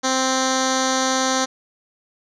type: tone with low-pass filter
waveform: 10% pulse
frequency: 261.6 Hz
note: C4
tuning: in tune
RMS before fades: -20 dBFS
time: 0.03-1.46 s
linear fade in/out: 20 ms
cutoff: 5800 Hz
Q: 4.5
effects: none